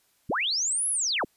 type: linear two-way sweep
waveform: sine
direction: up then down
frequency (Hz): 39.71 to 11175 to 39.71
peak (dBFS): -24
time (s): 0.29-1.25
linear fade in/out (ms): 10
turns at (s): 0.89
effects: white hiss -67 dBFS RMS until 1.36 s + resampled to 32000 Hz